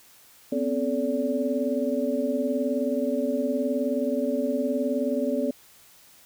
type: tone cluster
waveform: sine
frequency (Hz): 247.8 / 266.9 / 433.9 / 575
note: B3 / C4 / A4 / D5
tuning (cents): +6 / +35 / -24 / -37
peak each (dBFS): -28 / -28 / -31 / -28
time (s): 0.52-5.51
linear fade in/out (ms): 5
effects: white hiss -54 dBFS RMS until 6.25 s